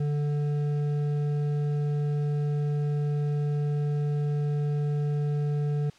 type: tone with hard clipping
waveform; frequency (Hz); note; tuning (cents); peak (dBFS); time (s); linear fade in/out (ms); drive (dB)
triangle; 146.6; D3; -3; -26; 0-5.9; 5; 11
effects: white hiss -56 dBFS RMS until 5.98 s + low-pass 5000 Hz 12 dB/octave